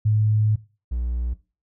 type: tone pair in turn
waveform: sine / triangle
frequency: 107.3 / 60.22 Hz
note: A2 / B1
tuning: -43 / -43 cents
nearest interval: minor seventh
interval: 1000 cents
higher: first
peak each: -16 / -21 dBFS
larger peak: first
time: 0.05-0.56 / 0.91-1.34 s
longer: first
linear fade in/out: 10 ms
effects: noise-tail reverb RT60 0.3 s tail -17 dB re dry